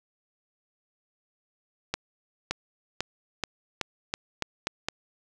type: accelerating click train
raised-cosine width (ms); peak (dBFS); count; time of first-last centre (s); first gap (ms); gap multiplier
0.2; -10; 9; 1.94-4.886; 570; 0.87
effects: none

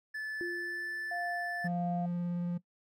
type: tone with pitch glide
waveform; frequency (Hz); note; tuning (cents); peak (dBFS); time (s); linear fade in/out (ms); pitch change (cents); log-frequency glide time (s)
triangle; 1739 to 1753.1; A6 to A6; -21 to -7; -34; 0.14-1.68; 10; +14; 0.27-0.84
type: tone with exponential decay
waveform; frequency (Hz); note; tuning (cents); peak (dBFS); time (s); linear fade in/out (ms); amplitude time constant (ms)
sine; 349.2; F4; 0; -34; 0.41-1.52; 0; 240
type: tone with tremolo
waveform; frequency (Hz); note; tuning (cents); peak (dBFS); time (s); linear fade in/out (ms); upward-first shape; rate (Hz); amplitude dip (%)
sine; 700; F5; +4; -35; 1.11-2.06; 5; sine; 1.6; 40
type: tone with vibrato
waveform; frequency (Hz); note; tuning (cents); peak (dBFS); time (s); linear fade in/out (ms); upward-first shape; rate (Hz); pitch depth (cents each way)
triangle; 174.61; F3; 0; -29; 1.64-2.58; 10; sine; 18; 9
effects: noise-tail reverb RT60 0.1 s tail -18 dB re dry

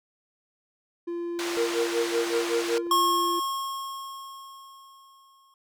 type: tone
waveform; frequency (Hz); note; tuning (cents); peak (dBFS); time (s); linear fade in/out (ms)
triangle; 343.7; F4; -28; -27; 1.07-3.4; 10
type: band-pass noise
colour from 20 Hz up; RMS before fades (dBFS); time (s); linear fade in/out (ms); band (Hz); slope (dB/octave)
pink; -34; 1.39-2.78; 0; 720 to 7100; 12
type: tone with tremolo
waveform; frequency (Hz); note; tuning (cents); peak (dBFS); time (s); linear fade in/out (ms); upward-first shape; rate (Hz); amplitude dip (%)
triangle; 466.2; A#4; 0; -20; 1.57-2.87; 0; sine; 5.3; 100
type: tone with exponential decay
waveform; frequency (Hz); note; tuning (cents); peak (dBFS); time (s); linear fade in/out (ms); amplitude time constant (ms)
square; 1085; C#6; -37; -19; 2.91-5.54; 2; 570
effects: none

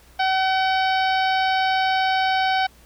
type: harmonic tone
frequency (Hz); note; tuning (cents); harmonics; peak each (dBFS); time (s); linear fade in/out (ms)
759; F#5; +44; 1 / 2 / 3 / 4 / 5 / 6 / 7; -19 / -25 / -29 / -31 / -33 / -35 / -36; 0.19-2.67; 10
effects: added 60 Hz sine -51 dBFS peak until 2.85 s + pink hiss -53 dBFS RMS until 2.85 s

